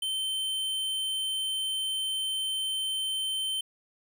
square tone, 3096 Hz, G7, 22 cents flat, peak -29 dBFS, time 0.02-3.61 s, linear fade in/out 5 ms, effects none

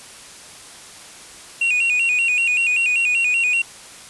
triangle tone with vibrato, 2605 Hz, E7, 21 cents flat, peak -14 dBFS, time 1.61-3.62 s, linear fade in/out 5 ms, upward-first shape square, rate 5.2 Hz, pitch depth 90 cents each way, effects white hiss -40 dBFS RMS until 4.09 s + resampled to 24000 Hz

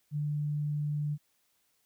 sine tone, 148.1 Hz, D3, 15 cents sharp, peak -29 dBFS, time 0.11-1.18 s, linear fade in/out 50 ms, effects white hiss -73 dBFS RMS until 1.85 s

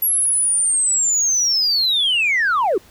sine linear sweep, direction down, 11480 to 330.2 Hz, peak -13 dBFS, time 0.02-2.78 s, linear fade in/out 5 ms, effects tanh soft clip ceiling -12 dBFS + pink hiss -49 dBFS RMS until 2.9 s

